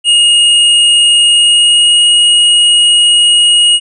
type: tone with pitch glide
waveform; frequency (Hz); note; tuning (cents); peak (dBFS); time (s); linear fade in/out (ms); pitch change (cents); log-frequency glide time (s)
square; 2861 to 2881; F7 to F#7; +41 to -47; -5; 0.04-3.8; 50; +12; 1.26-2.07
effects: resampled to 24000 Hz